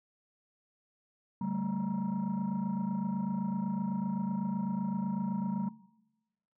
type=tone cluster; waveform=sine; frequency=141.5 / 192.1 / 220 / 945 Hz; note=C#3 / G3 / A3 / A#5; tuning=+36 / -35 / 0 / +23 cents; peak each=-40 / -32 / -35 / -40 dBFS; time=1.41-5.69 s; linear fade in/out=5 ms; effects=noise-tail reverb RT60 1.0 s tail -20 dB re dry + tanh soft clip ceiling -25 dBFS